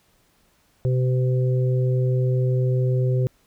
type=harmonic tone; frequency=127.6 Hz; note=C3; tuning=43 cents flat; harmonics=1 / 3 / 4; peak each=-18 / -28 / -30 dBFS; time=0.85-3.27 s; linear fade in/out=0 ms; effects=pink hiss -62 dBFS RMS until 3.46 s